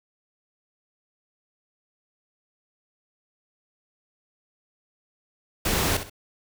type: noise with echo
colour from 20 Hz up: pink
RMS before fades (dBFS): -24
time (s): 5.65-5.97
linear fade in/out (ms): 5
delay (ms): 64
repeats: 2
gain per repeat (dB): -10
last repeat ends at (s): 6.098
effects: none